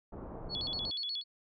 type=low-pass noise; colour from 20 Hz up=pink; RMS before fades=-44 dBFS; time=0.12-0.91 s; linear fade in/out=10 ms; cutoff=1000 Hz; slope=24 dB/octave
type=tone with vibrato; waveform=sine; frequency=3854 Hz; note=B7; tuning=43 cents flat; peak=-34 dBFS; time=0.49-1.24 s; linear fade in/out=50 ms; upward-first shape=square; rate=8.3 Hz; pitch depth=220 cents each way
effects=none